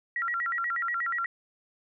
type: tone with vibrato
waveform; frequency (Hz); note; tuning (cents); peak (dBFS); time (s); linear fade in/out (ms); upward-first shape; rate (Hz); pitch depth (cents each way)
sine; 1621; G#6; -42; -27; 0.16-1.26; 2; square; 8.3; 290
effects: none